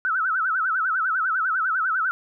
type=tone with vibrato; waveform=sine; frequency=1405 Hz; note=F6; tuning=10 cents sharp; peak=-20 dBFS; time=0.05-2.11 s; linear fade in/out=0 ms; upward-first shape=sine; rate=10 Hz; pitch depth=170 cents each way; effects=none